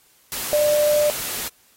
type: tone in noise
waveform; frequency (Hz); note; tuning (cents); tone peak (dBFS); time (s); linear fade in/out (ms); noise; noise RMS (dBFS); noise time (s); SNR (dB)
sine; 596; D5; +25; -15; 0.53-1.1; 0; white; -28; 0.32-1.48; +10
effects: white hiss -57 dBFS RMS until 1.76 s + AAC 48 kbps